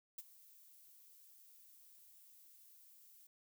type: noise with ADSR envelope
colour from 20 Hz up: violet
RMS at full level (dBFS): -45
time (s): 0.18-3.27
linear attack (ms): 5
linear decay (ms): 33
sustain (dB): -18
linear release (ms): 4
effects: none